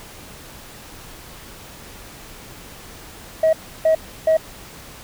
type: tone bursts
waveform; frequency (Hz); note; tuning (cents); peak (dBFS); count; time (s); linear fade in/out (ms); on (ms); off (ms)
sine; 638; D#5; +43; -10; 3; 3.43-4.37; 5; 100; 320
effects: tanh soft clip ceiling -10 dBFS + pink hiss -40 dBFS RMS until 5.03 s